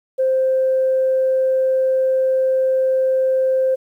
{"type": "tone", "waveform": "sine", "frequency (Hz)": 523.3, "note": "C5", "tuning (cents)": 0, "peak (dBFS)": -13, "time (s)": [0.18, 3.76], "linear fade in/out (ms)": 20, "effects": ["tanh soft clip ceiling -9 dBFS", "9-bit"]}